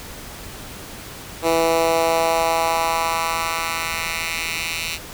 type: tone with high-pass filter sweep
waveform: 10% pulse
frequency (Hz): 164.7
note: E3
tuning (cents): -1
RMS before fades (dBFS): -21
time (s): 1.42-4.99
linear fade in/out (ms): 50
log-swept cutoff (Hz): 400 to 2900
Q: 1.7
effects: pink hiss -36 dBFS RMS until 5.13 s